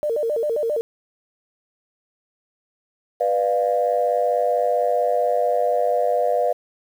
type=tone with vibrato; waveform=sine; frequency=523.3 Hz; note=C5; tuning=in tune; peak=-19 dBFS; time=0.03-0.81 s; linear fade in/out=0 ms; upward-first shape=square; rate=7.5 Hz; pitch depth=230 cents each way
type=chord; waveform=sine; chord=B diminished; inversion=none; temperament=equal with one note detuned; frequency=493.9 / 598.3 / 698.5 Hz; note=B4 / D5 / F5; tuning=0 / +32 / 0 cents; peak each=-21 dBFS; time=3.2-6.53 s; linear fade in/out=10 ms
effects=tanh soft clip ceiling -8 dBFS + 8-bit